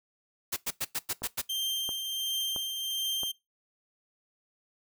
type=noise bursts; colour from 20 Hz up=white; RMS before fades=-31 dBFS; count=7; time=0.52-1.418 s; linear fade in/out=10 ms; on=46 ms; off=96 ms
type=click train; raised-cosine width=1 ms; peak=-26 dBFS; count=4; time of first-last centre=1.22-3.233 s; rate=1.49 Hz
type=tone with tremolo; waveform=40% pulse; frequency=3157 Hz; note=G7; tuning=12 cents sharp; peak=-27 dBFS; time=1.49-3.32 s; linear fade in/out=10 ms; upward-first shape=triangle; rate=1.4 Hz; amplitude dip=45%
effects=noise-tail reverb RT60 0.2 s tail -20 dB re dry